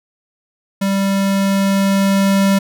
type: tone with level ramp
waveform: square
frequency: 196 Hz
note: G3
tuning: in tune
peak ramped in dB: -15 to -11 dBFS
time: 0.81-2.59 s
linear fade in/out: 10 ms
effects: none